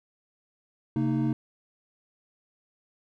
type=tone cluster; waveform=triangle; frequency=133.4 / 228.6 / 308.8 Hz; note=C3 / A#3 / D#4; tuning=+34 / -34 / -13 cents; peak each=-26 dBFS; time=0.96-1.33 s; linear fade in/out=2 ms; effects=none